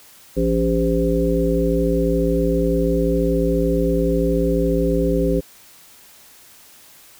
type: harmonic tone with a mistuned harmonic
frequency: 57 Hz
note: A#1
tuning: 38 cents flat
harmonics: 1 / 3 / 5 / 7 / 9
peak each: -22 / -22 / -22 / -22 / -22 dBFS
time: 0.36-5.41 s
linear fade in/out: 20 ms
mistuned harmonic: 5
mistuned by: -32 cents
effects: white hiss -47 dBFS RMS until 7.19 s